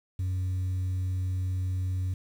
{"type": "tone", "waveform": "sine", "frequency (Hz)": 92.5, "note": "F#2", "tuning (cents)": 0, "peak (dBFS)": -24, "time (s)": [0.19, 2.14], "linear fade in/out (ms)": 5, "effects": ["tanh soft clip ceiling -26 dBFS", "9-bit"]}